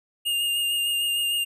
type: tone with vibrato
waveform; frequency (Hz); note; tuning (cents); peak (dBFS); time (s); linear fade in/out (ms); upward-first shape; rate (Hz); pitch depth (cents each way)
square; 2823; F7; +18; -23; 0.25-1.45; 20; sine; 6.6; 18
effects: none